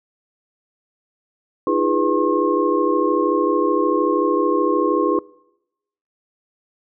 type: tone cluster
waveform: sine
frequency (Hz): 309.3 / 342.6 / 408.1 / 492.5 / 1075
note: D#4 / F4 / G#4 / B4 / C6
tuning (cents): -10 / -33 / -30 / -5 / +47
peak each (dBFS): -22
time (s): 1.67-5.19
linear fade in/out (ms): 2
effects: noise-tail reverb RT60 0.9 s tail -24 dB re dry